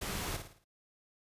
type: noise with echo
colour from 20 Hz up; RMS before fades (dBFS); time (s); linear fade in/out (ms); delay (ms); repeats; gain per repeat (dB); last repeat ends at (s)
pink; -38; 0.01-0.37; 10; 55; 5; -7; 0.645
effects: noise-tail reverb RT60 0.1 s tail -24 dB re dry + resampled to 32000 Hz